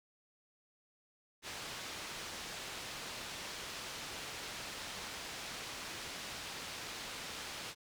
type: low-pass noise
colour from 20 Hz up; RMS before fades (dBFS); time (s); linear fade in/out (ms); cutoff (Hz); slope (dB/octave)
white; -45; 1.42-7.75; 50; 4900; 12
effects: none